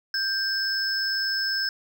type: tone pair together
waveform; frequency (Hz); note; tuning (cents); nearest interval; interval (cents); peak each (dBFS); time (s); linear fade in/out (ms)
triangle; 1578 / 5220; G6 / E8; +11 / -18; octave + major sixth; 2071; -25; 0.14-1.69; 2
effects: none